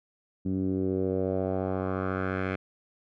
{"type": "tone with low-pass filter sweep", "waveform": "10% pulse", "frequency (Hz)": 94.2, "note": "F#2", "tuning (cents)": 32, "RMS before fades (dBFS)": -29, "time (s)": [0.45, 2.56], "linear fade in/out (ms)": 10, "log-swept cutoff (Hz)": [240, 2100], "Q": 2.4, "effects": []}